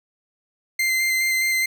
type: tone with vibrato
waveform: 40% pulse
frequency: 2080 Hz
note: C7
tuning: 11 cents flat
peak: -18 dBFS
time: 0.79-1.66 s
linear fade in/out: 5 ms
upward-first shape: square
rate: 4.8 Hz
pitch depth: 11 cents each way
effects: none